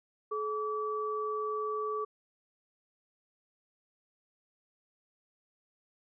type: tone pair together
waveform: sine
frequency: 428 / 1151 Hz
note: A4 / D6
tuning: -48 / -35 cents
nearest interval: octave + perfect fourth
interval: 1713 cents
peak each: -34 / -34 dBFS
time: 0.31-2.05 s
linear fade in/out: 10 ms
effects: none